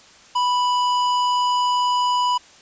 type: tone with tanh clipping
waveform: sine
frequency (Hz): 987.8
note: B5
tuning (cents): 0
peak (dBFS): -19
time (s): 0.35-2.38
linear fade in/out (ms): 10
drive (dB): 16
effects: white hiss -48 dBFS RMS until 2.61 s + resampled to 16000 Hz